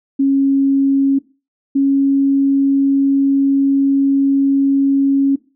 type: tone pair in turn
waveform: sine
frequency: 274 / 275.3 Hz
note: C#4 / C#4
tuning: -20 / -12 cents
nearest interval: unison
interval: 8 cents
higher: second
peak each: -10 dBFS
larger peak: neither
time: 0.19-1.19 / 1.75-5.36 s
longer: second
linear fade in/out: 10 ms
effects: noise-tail reverb RT60 0.3 s tail -18 dB re dry